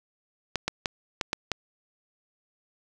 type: clicks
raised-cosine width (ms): 0.2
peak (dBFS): -9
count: 6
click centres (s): 0.557 / 0.68 / 0.858 / 1.212 / 1.331 / 1.517
effects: none